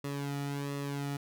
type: tone with flanger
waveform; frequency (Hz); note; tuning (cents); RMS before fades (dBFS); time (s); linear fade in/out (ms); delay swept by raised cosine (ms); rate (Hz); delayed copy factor
sawtooth; 141.5; C#3; +36; -36; 0.04-1.17; 5; 1.3 to 1.89; 1.4; -0.7
effects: none